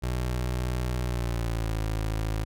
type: tone with pitch glide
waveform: 25% pulse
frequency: 61.74 to 54.06 Hz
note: B1 to A1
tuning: 0 to -30 cents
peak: -23 dBFS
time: 0.02-2.45 s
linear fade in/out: 20 ms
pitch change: -230 cents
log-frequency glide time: 1.02-1.79 s
effects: none